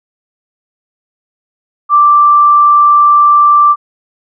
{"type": "tone", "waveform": "sine", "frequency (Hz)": 1174.7, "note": "D6", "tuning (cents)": 0, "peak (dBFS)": -3, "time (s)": [1.89, 3.76], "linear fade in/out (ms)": 50, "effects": []}